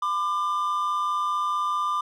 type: tone pair together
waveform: triangle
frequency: 1009.3 / 1194 Hz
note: B5 / D6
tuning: +37 / +28 cents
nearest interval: minor third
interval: 291 cents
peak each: -28 / -22 dBFS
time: 0.02-2.01 s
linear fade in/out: 5 ms
effects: none

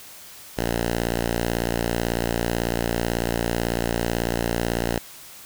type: tone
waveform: 5% pulse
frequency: 58.1 Hz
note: A#1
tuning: 5 cents flat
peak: -11 dBFS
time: 0.57-4.99 s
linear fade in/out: 10 ms
effects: white hiss -43 dBFS RMS until 5.45 s

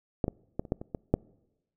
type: clicks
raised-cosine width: 2 ms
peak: -12 / -16 / -16 / -30 / -13 / -26 / -19 / -8 dBFS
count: 8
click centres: 0.242 / 0.281 / 0.595 / 0.652 / 0.721 / 0.815 / 0.948 / 1.14 s
effects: noise-tail reverb RT60 1.0 s tail -26 dB re dry

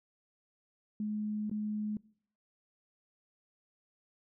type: tone with dropouts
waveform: sine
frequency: 211.6 Hz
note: G#3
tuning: 33 cents sharp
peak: -32 dBFS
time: 1-1.97 s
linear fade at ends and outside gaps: 2 ms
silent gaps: 1.497-1.513 s
effects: noise-tail reverb RT60 0.6 s tail -23 dB re dry

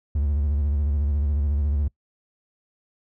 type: tone with vibrato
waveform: triangle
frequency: 72.4 Hz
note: D2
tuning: 24 cents flat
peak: -18 dBFS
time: 0.15-1.88 s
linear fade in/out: 5 ms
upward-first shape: square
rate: 14 Hz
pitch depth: 74 cents each way
effects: noise-tail reverb RT60 0.1 s tail -23 dB re dry

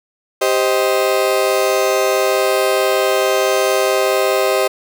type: chord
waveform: 35% pulse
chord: C minor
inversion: second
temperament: just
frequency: 392.4 / 523.3 / 627.9 Hz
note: G4 / C5 / Eb5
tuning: +2 / 0 / +16 cents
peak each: -16 dBFS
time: 0.41-4.68 s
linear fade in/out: 10 ms
effects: none

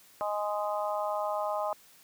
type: harmonic tone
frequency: 207.7 Hz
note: G#3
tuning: in tune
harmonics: 3 / 4 / 5 / 6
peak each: -32 / -34 / -36 / -38 dBFS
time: 0.21-1.73 s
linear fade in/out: 0 ms
effects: white hiss -58 dBFS RMS until 2.03 s + high-pass 80 Hz 12 dB/octave

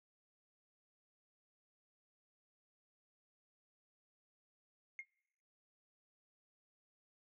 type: tone with exponential decay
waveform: sine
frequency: 2136 Hz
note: C7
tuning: 35 cents sharp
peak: -38 dBFS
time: 4.99-5.07 s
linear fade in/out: 1 ms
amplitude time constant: 16 ms
effects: noise-tail reverb RT60 1.0 s tail -26 dB re dry + tanh soft clip ceiling -37 dBFS

